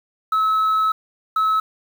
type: tone bursts at uneven times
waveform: sine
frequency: 1294 Hz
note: E6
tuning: 32 cents flat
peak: -13 dBFS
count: 2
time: 0.32-0.92 / 1.36-1.6 s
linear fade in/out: 5 ms
effects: tanh soft clip ceiling -14 dBFS + 7-bit